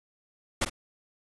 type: noise with echo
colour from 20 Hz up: pink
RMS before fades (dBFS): -25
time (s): 0.61-0.65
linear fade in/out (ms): 10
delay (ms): 48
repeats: 1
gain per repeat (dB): -11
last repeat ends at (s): 0.698
effects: resampled to 24000 Hz